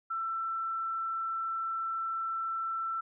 sine tone, 1337 Hz, E6, 24 cents sharp, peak -31 dBFS, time 0.1-3.01 s, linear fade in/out 10 ms, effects none

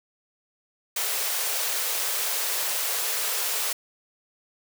white high-pass noise, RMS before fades -27 dBFS, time 0.96-3.73 s, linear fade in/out 5 ms, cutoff 390 Hz, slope 96 dB/octave, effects none

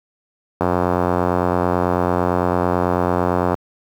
click train, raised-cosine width 1 ms, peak -3 dBFS, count 262, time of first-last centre 0.61-3.543 s, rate 89 Hz, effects high-pass 80 Hz 12 dB/octave + 7-bit

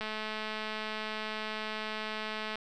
click train, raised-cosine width 0.3 ms, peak -21 dBFS, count 551, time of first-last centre 0.01-2.556 s, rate 216 Hz, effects none

